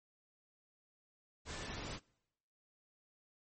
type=tone in noise; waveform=sine; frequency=1760 Hz; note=A6; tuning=in tune; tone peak=-54 dBFS; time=1.48-1.8 s; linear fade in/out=50 ms; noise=pink; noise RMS=-44 dBFS; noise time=1.45-2 s; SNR=-13 dB; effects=noise-tail reverb RT60 0.9 s tail -26 dB re dry + MP3 32 kbps